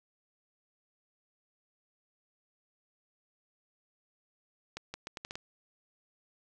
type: accelerating click train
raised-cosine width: 0.2 ms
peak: -22 dBFS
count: 7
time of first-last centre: 4.77-5.355 s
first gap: 170 ms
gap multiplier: 0.77
effects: none